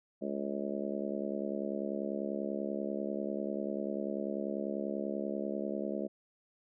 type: harmonic tone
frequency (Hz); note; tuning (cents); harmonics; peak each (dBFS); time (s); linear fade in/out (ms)
70.2; C#2; +22; 3 / 4 / 5 / 6 / 7 / 8 / 9; -38 / -42 / -40 / -44 / -44 / -41 / -42; 0.21-6.08; 20
effects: none